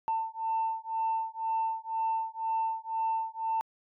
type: beating tone pair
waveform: sine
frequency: 894 / 896 Hz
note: A5 / A5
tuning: +27 / +31 cents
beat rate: 2 Hz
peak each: -31 dBFS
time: 0.08-3.61 s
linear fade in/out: 0 ms
effects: tanh soft clip ceiling -22 dBFS